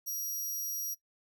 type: tone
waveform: 15% pulse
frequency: 5730 Hz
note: F8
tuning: 44 cents sharp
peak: -28 dBFS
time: 0.06-0.95 s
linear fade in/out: 20 ms
effects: noise-tail reverb RT60 0.1 s tail -20 dB re dry